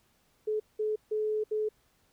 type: tone bursts at uneven times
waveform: sine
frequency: 428.9 Hz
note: A4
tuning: 44 cents flat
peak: -27 dBFS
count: 4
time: 0.47-0.6 / 0.79-0.96 / 1.11-1.44 / 1.51-1.69 s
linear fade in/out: 10 ms
effects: pink hiss -69 dBFS RMS until 2.12 s